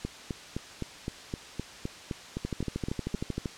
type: two click trains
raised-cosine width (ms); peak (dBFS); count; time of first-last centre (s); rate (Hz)
3; -18 / -19; 14 / 13; 2.45-3.458 / 0.05-3.143; 12.9 / 3.88
effects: white hiss -46 dBFS RMS until 3.57 s + low-pass 6000 Hz 12 dB/octave